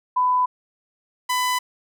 sine / sawtooth tone pair in turn, 1000 / 1000 Hz, B5 / B5, +21 / +21 cents, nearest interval unison, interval 0 cents, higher neither, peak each -16 dBFS, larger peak neither, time 0.16-0.46 / 1.29-1.59 s, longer neither, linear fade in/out 10 ms, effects none

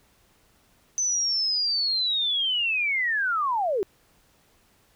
sine linear sweep, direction down, 6140 to 360.8 Hz, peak -22 dBFS, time 0.98-3.83 s, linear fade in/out 0 ms, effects pink hiss -62 dBFS RMS until 4.95 s

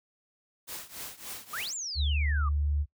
white noise with tremolo, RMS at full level -38 dBFS, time 0.67-1.76 s, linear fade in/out 20 ms, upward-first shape triangle, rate 3.5 Hz, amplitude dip 90%
sine exponential two-way sweep, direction up then down, 1141 to 7630 to 1141 Hz, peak -33 dBFS, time 1.53-2.49 s, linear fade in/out 5 ms, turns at 1.74 s
sine tone, 73.1 Hz, D2, 7 cents flat, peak -25 dBFS, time 1.95-2.86 s, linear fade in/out 50 ms
effects noise-tail reverb RT60 0.1 s tail -22 dB re dry

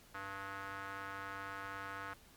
square tone with band-pass filter, 98 Hz, G2, in tune, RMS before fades -45 dBFS, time 0.14-2.14 s, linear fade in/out 10 ms, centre 1400 Hz, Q 2.9, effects pink hiss -62 dBFS RMS until 2.36 s + MP3 96 kbps

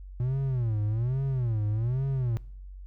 triangle tone with vibrato, 119.5 Hz, A#2, 43 cents sharp, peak -23 dBFS, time 0.2-2.37 s, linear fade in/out 0 ms, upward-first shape sine, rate 1.2 Hz, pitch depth 230 cents each way, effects noise-tail reverb RT60 0.6 s tail -22 dB re dry + added 47 Hz sine -40 dBFS peak until 2.86 s

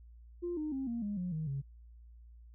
sine tone with pitch steps, 349.2 / 305.8 / 267.7 / 234.4 / 205.3 / 179.72 / 157.36 / 137.78 Hz, F4 / D#4 / C4 / A#3 / G#3 / F3 / D#3 / C#3, 0 / -30 / +40 / +10 / -20 / +50 / +20 / -10 cents, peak -33 dBFS, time 0.42-1.62 s, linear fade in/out 20 ms, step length 150 ms, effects tanh soft clip ceiling -29 dBFS + added 58 Hz sine -52 dBFS peak until 2.54 s

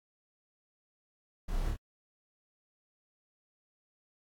brown noise with echo, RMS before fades -35 dBFS, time 1.48-1.71 s, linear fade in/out 10 ms, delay 28 ms, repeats 2, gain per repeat -2 dB, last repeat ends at 1.766 s, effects AAC 64 kbps

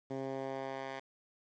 10% pulse tone with band-pass filter sweep, 134.2 Hz, C3, 44 cents sharp, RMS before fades -40 dBFS, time 0.1-1 s, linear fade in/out 10 ms, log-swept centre 310 to 1500 Hz, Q 0.77, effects resampled to 16000 Hz + 10-bit

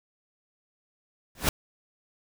pink noise with exponential growth, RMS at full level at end -18 dBFS, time 1.35-1.49 s, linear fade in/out 2 ms, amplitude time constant 29 ms, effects none

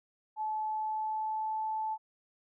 sine tone with pitch glide, 864 to 872.5 Hz, A5 to A5, -32 to -15 cents, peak -31 dBFS, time 0.36-1.98 s, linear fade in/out 50 ms, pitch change +17 cents, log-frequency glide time 0.63-1.64 s, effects none

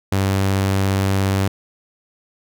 sawtooth tone, 97.1 Hz, G2, 16 cents flat, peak -12 dBFS, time 0.12-1.48 s, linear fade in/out 5 ms, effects none

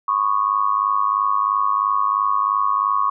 sine tone with amplitude modulation, 1108.7 Hz, C#6, in tune, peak -12 dBFS, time 0.08-3.1 s, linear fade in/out 5 ms, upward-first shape sine, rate 103 Hz, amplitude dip 90%, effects none

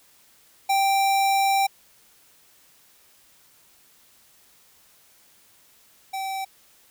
square tone pair in turn, 784 / 772.8 Hz, G5 / G5, 0 / -25 cents, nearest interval unison, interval 25 cents, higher first, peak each -19 / -28 dBFS, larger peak first, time 0.69-1.67 / 6.13-6.45 s, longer first, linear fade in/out 10 ms, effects white hiss -57 dBFS RMS until 6.9 s

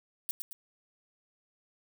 violet noise with echo, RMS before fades -33 dBFS, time 0.29-0.31 s, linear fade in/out 0 ms, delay 110 ms, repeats 2, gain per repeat -5 dB, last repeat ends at 0.53 s, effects none

